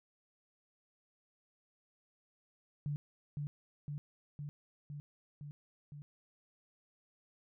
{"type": "tone with echo", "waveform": "sine", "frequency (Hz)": 145.8, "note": "D3", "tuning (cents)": -12, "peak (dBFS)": -34, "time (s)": [2.86, 2.96], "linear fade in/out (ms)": 0, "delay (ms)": 510, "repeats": 6, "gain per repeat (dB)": -2, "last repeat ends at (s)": 6.02, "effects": []}